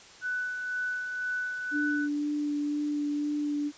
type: tone with tremolo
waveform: sine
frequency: 1492 Hz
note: F#6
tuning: 14 cents sharp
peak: -28 dBFS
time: 0.21-2.09 s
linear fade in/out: 50 ms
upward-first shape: sine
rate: 2 Hz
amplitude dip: 40%
type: tone with vibrato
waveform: sine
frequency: 293.8 Hz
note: D4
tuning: 1 cent sharp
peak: -27 dBFS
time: 1.71-3.72 s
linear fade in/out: 50 ms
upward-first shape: sine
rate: 2 Hz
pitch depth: 11 cents each way
effects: white hiss -51 dBFS RMS until 3.77 s + resampled to 16000 Hz